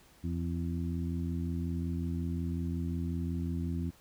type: harmonic tone with a mistuned harmonic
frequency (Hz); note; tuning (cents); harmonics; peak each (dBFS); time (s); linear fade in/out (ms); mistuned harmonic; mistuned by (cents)
85.5; F2; -36; 1 / 2 / 3 / 4; -34 / -36 / -38 / -45; 0.23-3.91; 20; 4; -35
effects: pink hiss -61 dBFS RMS until 4 s